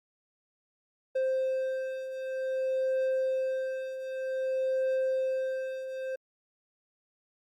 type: beating tone pair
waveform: triangle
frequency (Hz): 523.3 / 523.83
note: C5 / C5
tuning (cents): 0 / +2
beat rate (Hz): 0.53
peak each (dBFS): -33 / -27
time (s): 1.15-6.16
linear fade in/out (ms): 10
effects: Opus 48 kbps